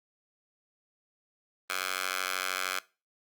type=tone with high-pass filter; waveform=10% pulse; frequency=93.1 Hz; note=F#2; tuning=11 cents sharp; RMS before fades=-33 dBFS; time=1.7-2.79 s; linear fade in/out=0 ms; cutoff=1400 Hz; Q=1.1; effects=noise-tail reverb RT60 0.3 s tail -20 dB re dry + Opus 32 kbps